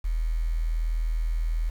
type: tone with quantisation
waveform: sine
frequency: 40.57 Hz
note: E1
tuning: 27 cents flat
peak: -23 dBFS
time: 0.04-1.7 s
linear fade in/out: 10 ms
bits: 8
effects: none